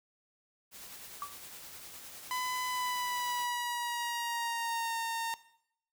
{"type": "noise with tremolo", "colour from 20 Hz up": "white", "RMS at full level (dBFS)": -47, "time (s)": [0.71, 3.48], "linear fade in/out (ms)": 50, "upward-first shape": "sine", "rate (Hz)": 9.8, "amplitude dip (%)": 30}
{"type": "tone with exponential decay", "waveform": "sine", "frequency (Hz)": 1152, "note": "D6", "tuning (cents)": -34, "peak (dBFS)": -32, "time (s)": [1.22, 1.36], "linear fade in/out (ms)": 1, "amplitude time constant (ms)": 30}
{"type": "tone with pitch glide", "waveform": "sawtooth", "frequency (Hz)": [1005, 916.3], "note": ["B5", "A#5"], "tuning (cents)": [30, -30], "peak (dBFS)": -29, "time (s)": [2.31, 5.34], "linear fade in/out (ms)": 0, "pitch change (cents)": -160, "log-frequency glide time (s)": [2.65, 4.96]}
{"effects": ["noise-tail reverb RT60 0.7 s tail -17 dB re dry"]}